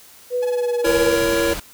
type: tone with pitch glide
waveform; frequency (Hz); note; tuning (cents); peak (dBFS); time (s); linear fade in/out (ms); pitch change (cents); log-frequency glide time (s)
sine; 493.9 to 482.1; B4 to B4; 0 to -42; -18; 0.3-1.18; 50; -42; 0.49-0.76
type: tone with tremolo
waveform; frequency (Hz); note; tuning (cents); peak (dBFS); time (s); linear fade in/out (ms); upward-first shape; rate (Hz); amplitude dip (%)
sawtooth; 850; G#5; +40; -26; 0.42-1.08; 10; sine; 19; 95
type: chord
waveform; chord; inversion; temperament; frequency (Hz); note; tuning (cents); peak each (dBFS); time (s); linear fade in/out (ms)
square; A# diminished; second; just; 335.6 / 466.2 / 559.4; E4 / A#4 / C#5; +31 / 0 / +16; -22; 0.84-1.54; 10
type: noise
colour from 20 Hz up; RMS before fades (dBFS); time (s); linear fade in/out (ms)
pink; -29; 0.86-1.6; 5
effects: white hiss -46 dBFS RMS until 1.73 s